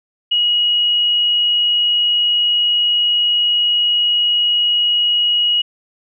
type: tone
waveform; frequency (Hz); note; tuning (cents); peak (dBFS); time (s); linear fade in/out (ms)
sine; 2900; F#7; -35; -12; 0.31-5.62; 10
effects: none